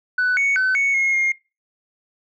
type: tone with pitch steps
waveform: sine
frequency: 1492 / 2223 / 1519 / 2218 / 2158 / 2132 Hz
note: F#6 / C#7 / F#6 / C#7 / C#7 / C7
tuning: +14 / +4 / +45 / 0 / -47 / +32 cents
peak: -14 dBFS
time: 0.18-1.32 s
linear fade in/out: 5 ms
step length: 190 ms
effects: noise-tail reverb RT60 0.3 s tail -24 dB re dry + tanh soft clip ceiling -14 dBFS